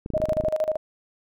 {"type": "clicks", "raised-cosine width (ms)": 3, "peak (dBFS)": -18, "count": 12, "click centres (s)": [0.061, 0.103, 0.137, 0.167, 0.202, 0.239, 0.287, 0.323, 0.368, 0.401, 0.438, 0.484]}
{"type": "tone with tremolo", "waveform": "sine", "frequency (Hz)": 622.3, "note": "D#5", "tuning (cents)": 0, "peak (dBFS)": -19, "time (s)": [0.14, 0.77], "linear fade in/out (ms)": 10, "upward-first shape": "square", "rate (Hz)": 13, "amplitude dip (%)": 80}
{"effects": []}